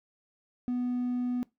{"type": "tone", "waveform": "triangle", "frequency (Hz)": 246.9, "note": "B3", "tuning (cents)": 0, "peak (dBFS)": -25, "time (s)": [0.68, 1.43], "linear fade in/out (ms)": 0, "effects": ["noise-tail reverb RT60 0.2 s tail -22 dB re dry", "tanh soft clip ceiling -22 dBFS"]}